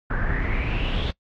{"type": "noise with low-pass filter sweep", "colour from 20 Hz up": "brown", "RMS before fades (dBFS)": -24, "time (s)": [0.1, 1.11], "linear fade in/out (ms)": 5, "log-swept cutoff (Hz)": [1500, 3600], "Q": 7, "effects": ["noise-tail reverb RT60 0.1 s tail -22 dB re dry", "AAC 64 kbps"]}